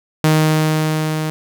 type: tone with level ramp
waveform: sawtooth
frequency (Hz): 155.9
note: D#3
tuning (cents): +4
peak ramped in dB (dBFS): -6 to -15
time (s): 0.24-1.3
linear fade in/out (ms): 0
effects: none